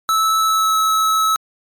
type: tone with pitch glide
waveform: square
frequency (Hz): 1308 to 1296.7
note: E6 to E6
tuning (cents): -14 to -29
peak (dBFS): -14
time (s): 0.09-1.36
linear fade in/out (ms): 0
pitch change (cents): -15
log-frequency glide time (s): 0.44-0.73
effects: MP3 96 kbps